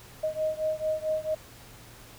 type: beating tone pair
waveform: sine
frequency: 622.3 / 626.8 Hz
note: D#5 / D#5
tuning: 0 / +13 cents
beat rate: 4.5 Hz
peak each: -29 / -30 dBFS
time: 0.23-1.35 s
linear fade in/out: 10 ms
effects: added 116 Hz sine -55 dBFS peak until 2.18 s + pink hiss -50 dBFS RMS until 2.18 s